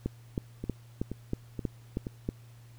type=two click trains; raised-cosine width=3 ms; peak=-22 / -17 dBFS; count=4 / 8; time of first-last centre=0.64-2.069 / 0.06-2.289 s; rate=2.1 / 3.14 Hz; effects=added 117 Hz sine -50 dBFS peak until 2.78 s + pink hiss -62 dBFS RMS until 2.78 s